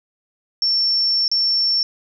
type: tone with dropouts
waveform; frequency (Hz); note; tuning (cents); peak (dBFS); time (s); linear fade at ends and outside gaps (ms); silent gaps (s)
sine; 5430; F8; -50; -15; 0.62-1.83; 1; 1.28-1.315
effects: none